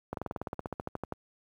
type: slowing click train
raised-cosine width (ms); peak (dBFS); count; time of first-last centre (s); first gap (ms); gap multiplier
1; -20; 17; 0.13-1.124; 42; 1.05
effects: high-pass 60 Hz 12 dB/octave + 10-bit

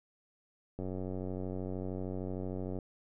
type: click train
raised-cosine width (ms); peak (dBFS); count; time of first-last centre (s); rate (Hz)
2; -26; 187; 0.79-2.788; 93.1
effects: none

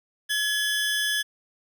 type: tone pair together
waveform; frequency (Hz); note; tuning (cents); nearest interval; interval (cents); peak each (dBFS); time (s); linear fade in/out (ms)
25% pulse; 1700 / 3100; G#6 / G7; +40 / -20; minor seventh; 1040; -20 / -28; 0.29-1.23; 20
effects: none

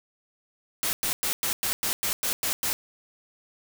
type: noise bursts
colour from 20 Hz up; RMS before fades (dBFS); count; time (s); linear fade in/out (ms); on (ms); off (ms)
white; -27; 10; 0.83-2.73; 0; 100; 100
effects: none

